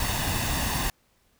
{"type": "noise with comb filter", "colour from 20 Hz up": "pink", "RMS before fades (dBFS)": -27, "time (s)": [0, 0.9], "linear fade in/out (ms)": 2, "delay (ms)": 1.1, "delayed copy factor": 0.55, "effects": ["pink hiss -66 dBFS RMS until 1.39 s"]}